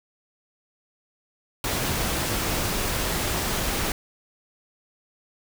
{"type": "noise", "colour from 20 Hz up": "pink", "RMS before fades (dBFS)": -26, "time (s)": [1.64, 3.92], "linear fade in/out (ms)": 2, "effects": []}